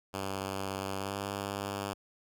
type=tone with pitch glide; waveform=5% pulse; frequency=97 to 99.73 Hz; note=G2 to G2; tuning=-18 to +30 cents; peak=-23 dBFS; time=0.13-1.94 s; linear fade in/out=20 ms; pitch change=+48 cents; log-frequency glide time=0.97-1.15 s; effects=none